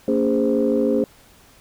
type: tone cluster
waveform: sine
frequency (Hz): 230.3 / 283.4 / 411.6 / 518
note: A#3 / C#4 / G#4 / C5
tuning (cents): -21 / +38 / -16 / -17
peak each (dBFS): -21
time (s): 0.08-1.04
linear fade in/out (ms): 2
effects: tanh soft clip ceiling -8 dBFS + pink hiss -51 dBFS RMS until 1.6 s